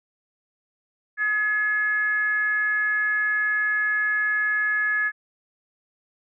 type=tone with frequency modulation; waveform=sine; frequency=1700 Hz; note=G#6; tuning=40 cents sharp; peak=-20 dBFS; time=1.17-5.12 s; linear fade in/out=50 ms; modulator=439 Hz; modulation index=0.4; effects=none